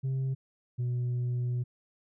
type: tone pair in turn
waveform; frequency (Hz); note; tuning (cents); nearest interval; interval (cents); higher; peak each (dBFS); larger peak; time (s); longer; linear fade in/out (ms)
sine; 132.8 / 122.88; C3 / B2; +26 / -8; minor second; 134; first; -25 / -25; neither; 0.03-0.35 / 0.78-1.64; second; 20
effects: tanh soft clip ceiling -27 dBFS